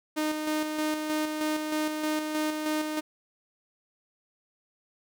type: tone with tremolo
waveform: sawtooth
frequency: 307.3 Hz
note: D#4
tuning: 21 cents flat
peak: -22 dBFS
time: 0.16-3.01 s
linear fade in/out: 20 ms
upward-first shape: square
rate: 3.2 Hz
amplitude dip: 40%
effects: none